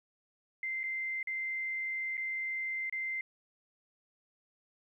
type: tone with dropouts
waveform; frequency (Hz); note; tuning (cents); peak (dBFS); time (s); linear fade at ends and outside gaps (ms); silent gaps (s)
sine; 2083; C7; -8; -33; 0.63-3.21; 2; 0.833-0.838 / 1.229-1.272 / 2.17-2.177 / 2.897-2.925
effects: 12-bit